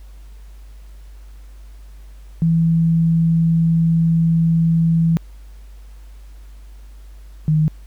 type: tone pair in turn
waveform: sine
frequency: 164.81 / 154.85 Hz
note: E3 / D#3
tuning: 0 / -8 cents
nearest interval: minor second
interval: 108 cents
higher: first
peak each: -12 dBFS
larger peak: neither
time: 2.42-5.17 / 7.48-7.68 s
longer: first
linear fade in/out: 0 ms
effects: added 50 Hz sine -36 dBFS peak until 7.86 s + pink hiss -55 dBFS RMS until 7.86 s